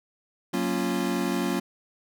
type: chord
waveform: square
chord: Gb major seventh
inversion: none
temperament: equal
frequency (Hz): 185 / 233.1 / 277.2 / 349.2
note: Gb3 / Bb3 / Db4 / F4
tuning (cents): 0 / 0 / 0 / 0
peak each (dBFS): -31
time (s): 0.53-1.6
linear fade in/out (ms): 10
effects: none